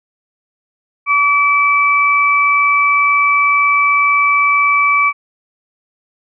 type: tone pair together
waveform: sine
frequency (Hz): 1146.9 / 2311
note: D6 / D7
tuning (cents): -41 / -28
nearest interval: octave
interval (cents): 1213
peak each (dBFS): -12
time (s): 1.06-5.13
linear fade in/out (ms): 50
effects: none